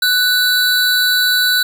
square tone pair together, 1491 / 3964 Hz, F#6 / B7, +13 / +6 cents, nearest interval octave + perfect fourth, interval 1693 cents, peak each -15 dBFS, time 0.02-1.63 s, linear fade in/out 5 ms, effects none

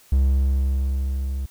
triangle tone with level ramp, 67 Hz, C2, 42 cents sharp, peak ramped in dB -12 to -22 dBFS, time 0.12-1.46 s, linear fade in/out 5 ms, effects white hiss -53 dBFS RMS until 1.5 s

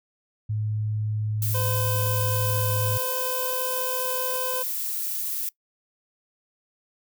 sine tone with pitch glide, 107 to 106.26 Hz, A2 to G#2, -48 to +40 cents, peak -24 dBFS, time 0.49-2.98 s, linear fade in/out 10 ms, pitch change -12 cents, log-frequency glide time 1.73-2.7 s
violet noise, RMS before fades -29 dBFS, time 1.42-5.49 s, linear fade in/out 2 ms
25% pulse tone, 510 Hz, C5, 44 cents flat, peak -25 dBFS, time 1.54-4.63 s, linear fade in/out 10 ms
effects noise-tail reverb RT60 0.1 s tail -22 dB re dry

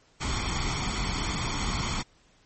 pink noise with comb filter, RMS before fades -29 dBFS, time 0.2-2.03 s, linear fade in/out 20 ms, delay 0.9 ms, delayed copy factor +0.6, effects pink hiss -62 dBFS RMS until 2.45 s + MP3 32 kbps

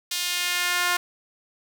sawtooth tone with high-pass filter sweep, 354.5 Hz, F4, 26 cents sharp, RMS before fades -25 dBFS, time 0.11-0.97 s, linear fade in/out 5 ms, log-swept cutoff 3700 to 1200 Hz, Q 1.2, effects none

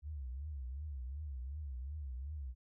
sine tone with vibrato, 69 Hz, C#2, 7 cents flat, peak -40 dBFS, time 0.02-2.55 s, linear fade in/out 50 ms, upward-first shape triangle, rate 2.7 Hz, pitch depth 230 cents each way, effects none

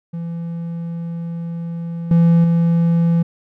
triangle tone with level steps, 168.3 Hz, E3, 36 cents sharp, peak -21 / -7 / -10 dBFS, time 0.13-3.23 s, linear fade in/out 10 ms, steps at 2.11 / 2.44 s, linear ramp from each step 2 ms, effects none

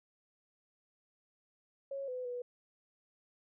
sine tone with pitch steps, 550 / 504 / 490.2 Hz, C#5 / B4 / B4, -14 / +35 / -13 cents, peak -37 dBFS, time 1.91-2.42 s, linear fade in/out 5 ms, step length 170 ms, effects none

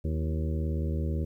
harmonic tone with a mistuned harmonic, 78.2 Hz, D#2, 9 cents sharp, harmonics 1 / 2 / 3 / 4 / 5 / 6 / 7, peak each -28 / -34 / -38 / -40 / -42 / -44 / -45 dBFS, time 0.04-1.25 s, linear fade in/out 10 ms, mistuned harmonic 4, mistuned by +69 cents, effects 11-bit

